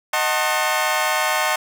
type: chord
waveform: 20% pulse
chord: D# diminished seventh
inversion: none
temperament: just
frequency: 622.3 / 746.7 / 896 / 1075.3 Hz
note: D#5 / F#5 / A5 / C6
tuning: 0 / +16 / +31 / +47 cents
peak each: -19 dBFS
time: 0.13-1.56 s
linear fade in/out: 5 ms
effects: none